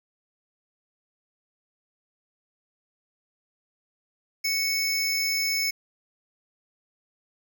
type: tone pair together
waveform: square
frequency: 2217 / 5273 Hz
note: C#7 / E8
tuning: 0 / 0 cents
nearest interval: octave + minor third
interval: 1500 cents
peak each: -27 dBFS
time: 4.44-5.71 s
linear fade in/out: 10 ms
effects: 10-bit